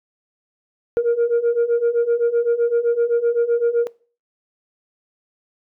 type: beating tone pair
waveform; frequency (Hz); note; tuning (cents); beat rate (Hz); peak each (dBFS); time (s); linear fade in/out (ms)
sine; 466.2 / 474; A#4 / A#4; 0 / +29; 7.8; -18 / -16; 0.97-3.87; 0
effects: noise-tail reverb RT60 0.4 s tail -22 dB re dry + tanh soft clip ceiling -12 dBFS